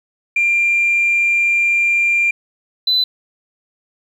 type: tone pair in turn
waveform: sine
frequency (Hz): 2384 / 4009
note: D7 / B7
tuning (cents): +25 / +25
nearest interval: major sixth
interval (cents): 900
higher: second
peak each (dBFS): -11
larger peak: neither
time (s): 0.36-2.31 / 2.87-3.04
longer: first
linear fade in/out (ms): 5
effects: tanh soft clip ceiling -8 dBFS + 8-bit